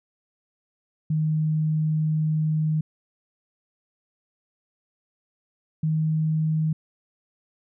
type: tone pair in turn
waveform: sine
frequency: 155.56 / 157 Hz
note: D#3 / D#3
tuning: 0 / +16 cents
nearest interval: unison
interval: 16 cents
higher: second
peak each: -20 dBFS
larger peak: neither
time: 1.1-2.81 / 5.83-6.73 s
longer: first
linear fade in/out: 5 ms
effects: none